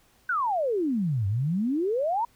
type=exponential two-way sweep; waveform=sine; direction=down then up; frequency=1544 to 94.4 to 971 Hz; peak=-23 dBFS; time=0.29-2.25 s; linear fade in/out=5 ms; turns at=1.27 s; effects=pink hiss -62 dBFS RMS until 2.35 s